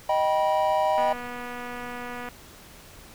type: chord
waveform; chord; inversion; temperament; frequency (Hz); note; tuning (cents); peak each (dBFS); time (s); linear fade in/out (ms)
triangle; Eb augmented; none; just; 622.3 / 777.8 / 972.3; Eb5 / G5 / B5; 0 / -14 / -27; -22 / -23 / -24; 0.09-1.13; 5
type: click train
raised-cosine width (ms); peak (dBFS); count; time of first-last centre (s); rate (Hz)
0.5; -22; 320; 0.98-2.287; 244
effects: pink hiss -48 dBFS RMS until 3.14 s